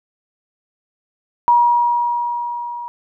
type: tone with level ramp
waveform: sine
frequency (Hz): 956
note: A#5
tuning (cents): +43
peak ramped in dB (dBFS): -8 to -26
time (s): 1.48-2.88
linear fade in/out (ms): 0
effects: none